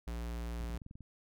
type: tone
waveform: square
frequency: 58.27 Hz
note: A#1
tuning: in tune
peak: -38 dBFS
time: 0.07-0.78 s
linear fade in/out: 5 ms
type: clicks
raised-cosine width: 5 ms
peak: -37 dBFS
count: 9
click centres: 0.608 / 0.64 / 0.7 / 0.746 / 0.818 / 0.864 / 0.911 / 0.955 / 1.007 s
effects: none